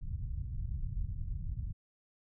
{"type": "low-pass noise", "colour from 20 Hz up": "pink", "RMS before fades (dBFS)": -37, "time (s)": [0.01, 1.73], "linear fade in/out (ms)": 20, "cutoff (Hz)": 120, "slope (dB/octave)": 24, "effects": []}